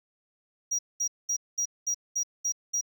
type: tone bursts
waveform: triangle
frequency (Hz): 5740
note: F8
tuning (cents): +47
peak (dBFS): -24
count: 8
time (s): 0.71-2.812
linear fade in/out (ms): 10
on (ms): 79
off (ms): 210
effects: none